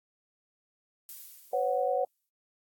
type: noise with exponential decay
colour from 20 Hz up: violet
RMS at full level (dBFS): -41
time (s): 1.09-2.29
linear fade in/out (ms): 0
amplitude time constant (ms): 260
type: chord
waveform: sine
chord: B suspended second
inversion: none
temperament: equal with one note detuned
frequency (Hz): 504.8 / 554.4 / 740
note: B4 / C#5 / F#5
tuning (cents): +38 / 0 / 0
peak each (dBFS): -30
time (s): 1.53-2.05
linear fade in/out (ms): 5
effects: AAC 64 kbps